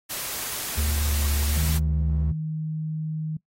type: noise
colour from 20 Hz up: white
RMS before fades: -31 dBFS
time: 0.09-1.79 s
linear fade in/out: 20 ms
type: tone with vibrato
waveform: triangle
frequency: 73.42 Hz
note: D2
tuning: in tune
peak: -20 dBFS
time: 0.77-2.32 s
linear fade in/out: 10 ms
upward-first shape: sine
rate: 1.3 Hz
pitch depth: 24 cents each way
type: tone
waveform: sine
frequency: 156.4 Hz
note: D#3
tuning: 9 cents sharp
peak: -26 dBFS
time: 1.57-3.37 s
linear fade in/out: 5 ms
effects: noise-tail reverb RT60 0.1 s tail -20 dB re dry + AAC 48 kbps